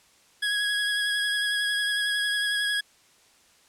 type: tone with vibrato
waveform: 25% pulse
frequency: 1661.2 Hz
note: G#6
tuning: in tune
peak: -20 dBFS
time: 0.42-2.81 s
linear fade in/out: 10 ms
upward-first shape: triangle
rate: 11 Hz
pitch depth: 19 cents each way
effects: white hiss -59 dBFS RMS until 3.68 s + low-pass 9000 Hz 12 dB/octave